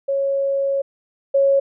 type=tone pair in turn; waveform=sine; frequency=551 / 551 Hz; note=C#5 / C#5; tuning=-11 / -11 cents; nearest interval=unison; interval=0 cents; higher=neither; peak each=-17 / -12 dBFS; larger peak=second; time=0.08-0.82 / 1.34-1.6 s; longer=first; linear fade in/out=10 ms; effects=none